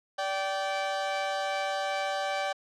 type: tone pair together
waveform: sawtooth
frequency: 581 / 775.5 Hz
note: D5 / G5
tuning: -19 / -19 cents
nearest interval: perfect fourth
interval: 500 cents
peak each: -28 / -27 dBFS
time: 0.18-2.53 s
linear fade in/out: 10 ms
effects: low-pass 5000 Hz 12 dB/octave